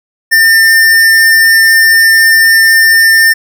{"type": "tone", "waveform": "square", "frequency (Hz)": 1801, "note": "A6", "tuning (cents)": 40, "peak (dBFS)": -4, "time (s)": [0.31, 3.34], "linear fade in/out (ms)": 20, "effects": []}